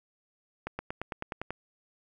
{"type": "accelerating click train", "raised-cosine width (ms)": 0.5, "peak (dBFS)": -19, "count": 9, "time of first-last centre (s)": [0.67, 1.506], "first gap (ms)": 120, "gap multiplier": 0.96, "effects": ["10-bit"]}